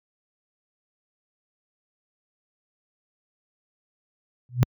sine tone with exponential growth, 123.47 Hz, B2, in tune, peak -10 dBFS, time 4.49-4.63 s, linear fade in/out 0 ms, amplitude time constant 30 ms, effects high-pass 80 Hz 12 dB/octave

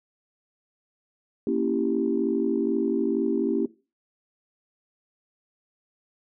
sine chord, A# diminished seventh, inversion none, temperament equal, 233.1 / 277.2 / 329.6 / 392 Hz, A#3 / C#4 / E4 / G4, 0 / 0 / 0 / 0 cents, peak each -27 dBFS, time 1.47-3.66 s, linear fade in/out 2 ms, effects noise-tail reverb RT60 0.3 s tail -18 dB re dry + tanh soft clip ceiling -11 dBFS

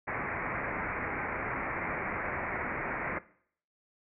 white low-pass noise, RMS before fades -35 dBFS, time 0.07-3.19 s, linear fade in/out 10 ms, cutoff 2300 Hz, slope 96 dB/octave, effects noise-tail reverb RT60 0.6 s tail -19 dB re dry

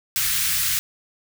white band-stop noise, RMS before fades -22 dBFS, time 0.16-0.79 s, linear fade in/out 0 ms, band 150 to 1400 Hz, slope 24 dB/octave, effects none

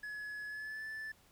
triangle tone with pitch glide, 1696 to 1752.8 Hz, G#6 to A6, +36 to -7 cents, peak -39 dBFS, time 0.03-1.12 s, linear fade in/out 5 ms, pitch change +57 cents, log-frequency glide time 0.47-0.84 s, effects pink hiss -66 dBFS RMS until 1.31 s

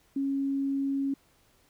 sine tone, 274.9 Hz, C#4, 14 cents flat, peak -26 dBFS, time 0.16-1.14 s, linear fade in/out 5 ms, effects pink hiss -65 dBFS RMS until 1.69 s

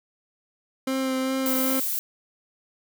30% pulse tone with vibrato, 263 Hz, C4, 9 cents sharp, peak -21 dBFS, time 0.87-1.8 s, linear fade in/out 5 ms, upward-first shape sine, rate 2.5 Hz, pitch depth 14 cents each way
violet noise, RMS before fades -27 dBFS, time 1.46-1.99 s, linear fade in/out 0 ms
effects none

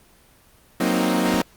sawtooth chord, C half-diminished seventh, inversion second, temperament equal, 185 / 233.1 / 261.6 / 311.1 Hz, Gb3 / Bb3 / C4 / Eb4, 0 / 0 / 0 / 0 cents, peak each -20 dBFS, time 0.8-1.42 s, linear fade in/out 5 ms
click, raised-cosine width 3 ms, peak -18 dBFS, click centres 1.343 s
effects pink hiss -54 dBFS RMS until 1.56 s + Opus 24 kbps

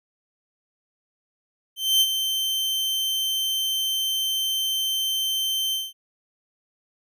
40% pulse tone with ADSR envelope, 3107 Hz, G7, 16 cents flat, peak -14 dBFS, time 1.76-5.93 s, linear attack 250 ms, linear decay 47 ms, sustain -8 dB, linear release 200 ms, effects none

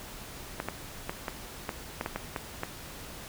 clicks, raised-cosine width 0.5 ms, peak -16 dBFS, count 10, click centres 0.601 / 0.686 / 1.095 / 1.282 / 1.692 / 2.011 / 2.061 / 2.16 / 2.362 / 2.634 s, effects pink hiss -44 dBFS RMS until 3.28 s

